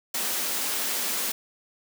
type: high-pass noise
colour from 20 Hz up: white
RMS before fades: -28 dBFS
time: 0.14-1.32 s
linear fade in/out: 5 ms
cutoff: 180 Hz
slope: 48 dB/octave
effects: none